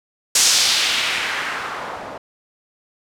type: noise with low-pass filter sweep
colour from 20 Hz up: blue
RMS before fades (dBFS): -20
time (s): 0.35-2.18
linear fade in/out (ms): 5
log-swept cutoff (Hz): 6800 to 680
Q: 1.5
effects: none